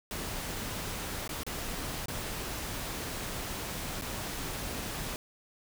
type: noise with dropouts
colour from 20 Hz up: pink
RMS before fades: -37 dBFS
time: 0.11-5.16 s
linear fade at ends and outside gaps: 1 ms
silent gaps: 1.277-1.292 / 1.434-1.465 / 2.058-2.083 / 4.013-4.02 s
effects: none